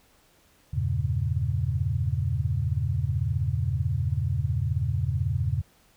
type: chord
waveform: sine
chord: E diminished seventh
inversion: none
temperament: equal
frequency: 82.41 / 98 / 116.54 / 138.59 Hz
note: E2 / G2 / Bb2 / Db3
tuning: 0 / 0 / 0 / 0 cents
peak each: -29 dBFS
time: 0.73-5.62 s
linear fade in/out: 10 ms
effects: pink hiss -61 dBFS RMS until 5.96 s